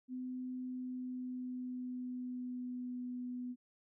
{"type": "tone with pitch glide", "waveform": "sine", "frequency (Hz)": [253.9, 248.1], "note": ["B3", "B3"], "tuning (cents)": [48, 8], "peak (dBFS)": -39, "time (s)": [0.08, 3.56], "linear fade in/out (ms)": 50, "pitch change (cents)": -40, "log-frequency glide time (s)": [0.58, 3.06], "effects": []}